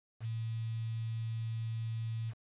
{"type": "tone with quantisation", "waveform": "sine", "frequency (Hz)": 113.1, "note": "A2", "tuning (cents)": 48, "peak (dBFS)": -34, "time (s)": [0.2, 2.34], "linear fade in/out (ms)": 50, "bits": 9, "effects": ["resampled to 8000 Hz"]}